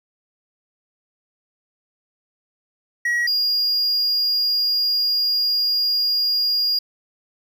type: tone pair in turn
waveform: triangle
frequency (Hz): 1911 / 4839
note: A#6 / D#8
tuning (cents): +43 / -49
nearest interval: octave + major third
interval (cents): 1608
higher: second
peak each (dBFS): -16 / -16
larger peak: neither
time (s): 3.05-3.27 / 3.27-6.79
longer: second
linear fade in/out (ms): 5
effects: none